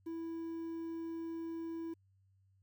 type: tone with quantisation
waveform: triangle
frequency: 329.6 Hz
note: E4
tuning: in tune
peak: -37 dBFS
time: 0.06-1.94 s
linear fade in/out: 10 ms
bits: 11
effects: added 96 Hz sine -67 dBFS peak until 2.62 s